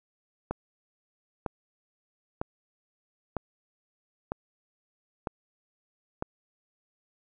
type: click train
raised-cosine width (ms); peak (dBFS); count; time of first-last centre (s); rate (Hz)
1; -16; 7; 0.51-6.224; 1.05
effects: none